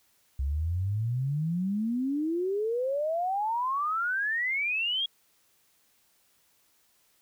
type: exponential sweep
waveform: sine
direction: up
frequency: 65.41 to 3322 Hz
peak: -26 dBFS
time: 0.39-5.06 s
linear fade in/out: 5 ms
effects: white hiss -67 dBFS RMS until 7.21 s